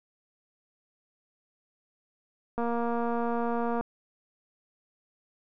click train, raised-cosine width 1 ms, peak -18 dBFS, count 290, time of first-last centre 2.58-3.81 s, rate 235 Hz, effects none

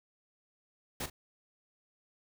pink noise with echo, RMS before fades -37 dBFS, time 1-1.06 s, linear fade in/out 5 ms, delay 40 ms, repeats 1, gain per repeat -12 dB, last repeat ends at 1.1 s, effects none

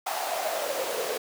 pink noise with high-pass filter sweep, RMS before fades -30 dBFS, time 0.06-1.18 s, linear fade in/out 10 ms, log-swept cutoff 780 to 460 Hz, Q 5.6, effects none

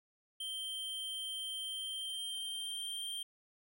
square tone with pitch glide, 3136 to 3169 Hz, G7 to G7, 0 to +18 cents, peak -39 dBFS, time 0.4-3.23 s, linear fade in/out 5 ms, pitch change +18 cents, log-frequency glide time 1.64-3.05 s, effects none

